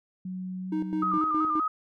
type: tone with pitch glide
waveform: sine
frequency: 185 to 186.93 Hz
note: F#3 to F#3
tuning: 0 to +18 cents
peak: -32 dBFS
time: 0.25-1.18 s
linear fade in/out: 5 ms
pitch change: +18 cents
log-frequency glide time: 0.61-0.69 s
type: tone with tremolo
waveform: triangle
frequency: 312 Hz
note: D#4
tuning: 5 cents sharp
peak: -24 dBFS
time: 0.72-1.6 s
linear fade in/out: 5 ms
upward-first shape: square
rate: 4.8 Hz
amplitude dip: 70%
type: tone with vibrato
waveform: sine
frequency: 1231 Hz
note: D#6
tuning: 19 cents flat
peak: -24 dBFS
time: 1.02-1.68 s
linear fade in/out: 5 ms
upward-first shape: square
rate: 5.2 Hz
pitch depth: 44 cents each way
effects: none